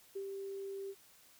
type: tone with ADSR envelope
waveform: sine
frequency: 392 Hz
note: G4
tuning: in tune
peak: -37 dBFS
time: 0.15-0.95 s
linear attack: 13 ms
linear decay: 81 ms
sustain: -3 dB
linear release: 51 ms
effects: white hiss -63 dBFS RMS until 1.39 s